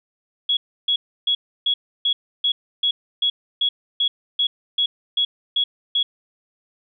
sine tone bursts, 3345 Hz, G#7, 12 cents sharp, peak -16 dBFS, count 15, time 0.49-6.03 s, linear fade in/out 5 ms, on 80 ms, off 310 ms, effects none

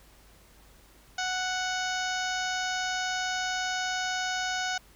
harmonic tone, 740 Hz, F#5, in tune, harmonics 1 / 2 / 3 / 4 / 5 / 6 / 7 / 8 / 9, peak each -33 / -32 / -40 / -39 / -40 / -43 / -40 / -43 / -41 dBFS, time 1.18-4.78 s, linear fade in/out 5 ms, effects added 50 Hz sine -58 dBFS peak until 4.95 s + pink hiss -58 dBFS RMS until 4.95 s

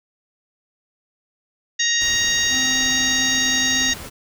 harmonic tone, 937 Hz, A#5, 9 cents sharp, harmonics 2 / 3 / 4 / 5 / 6 / 7, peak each -22 / -27 / -22 / -30 / -26 / -23 dBFS, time 1.79-3.94 s, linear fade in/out 10 ms
pink noise, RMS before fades -35 dBFS, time 2-4.1 s, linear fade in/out 20 ms
square tone, 260 Hz, C4, 11 cents flat, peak -29 dBFS, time 2.49-3.94 s, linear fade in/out 50 ms
effects none

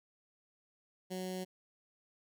15% pulse tone with notch filter, 185 Hz, F#3, in tune, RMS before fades -40 dBFS, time 1.1-1.45 s, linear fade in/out 20 ms, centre 1300 Hz, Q 0.68, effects none

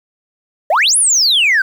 sine exponential two-way sweep, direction up then down, 560 to 11000 to 1495 Hz, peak -7 dBFS, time 0.7-1.62 s, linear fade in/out 5 ms, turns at 0.97 s, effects tanh soft clip ceiling -7 dBFS + 7-bit

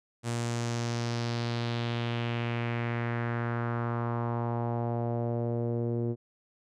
sawtooth tone with low-pass filter sweep, 118 Hz, A#2, 22 cents sharp, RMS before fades -31 dBFS, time 0.23-6.16 s, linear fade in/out 50 ms, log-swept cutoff 8500 to 390 Hz, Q 2.3, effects none

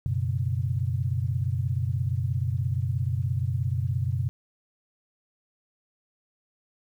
sine chord, F# suspended fourth, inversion none, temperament equal with one note detuned, 92.5 / 121.7 / 138.59 Hz, F#2 / B2 / C#3, 0 / -25 / 0 cents, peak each -28 / -27 / -31 dBFS, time 0.06-4.29 s, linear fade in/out 0 ms, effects 10-bit

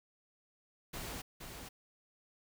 pink noise with echo, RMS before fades -43 dBFS, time 0.93-1.22 s, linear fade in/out 10 ms, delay 470 ms, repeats 1, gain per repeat -5 dB, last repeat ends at 1.69 s, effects none

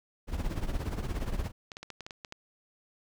brown noise with tremolo, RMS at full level -29 dBFS, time 0.27-1.52 s, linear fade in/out 50 ms, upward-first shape triangle, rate 17 Hz, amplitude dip 80%
clicks, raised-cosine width 0.2 ms, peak -24 dBFS, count 9, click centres 1.718 / 1.769 / 1.83 / 1.903 / 2.007 / 2.065 / 2.108 / 2.248 / 2.324 s
effects none

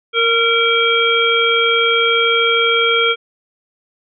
harmonic tone with a mistuned harmonic, 463.2 Hz, A#4, 11 cents flat, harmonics 1 / 3 / 5 / 7, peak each -17 / -17 / -17 / -17 dBFS, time 0.13-3.16 s, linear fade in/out 50 ms, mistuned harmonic 3, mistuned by -18 cents, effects none

